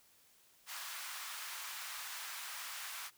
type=high-pass noise; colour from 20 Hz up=pink; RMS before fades=-45 dBFS; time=0.66-3.11 s; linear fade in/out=50 ms; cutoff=1000 Hz; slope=24 dB/octave; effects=white hiss -67 dBFS RMS until 3.17 s